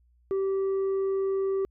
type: tone with tanh clipping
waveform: sine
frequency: 387.7 Hz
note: G4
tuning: 19 cents flat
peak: -25 dBFS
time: 0.31-1.65 s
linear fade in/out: 0 ms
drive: 3 dB
effects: added 60 Hz sine -60 dBFS peak until 1.7 s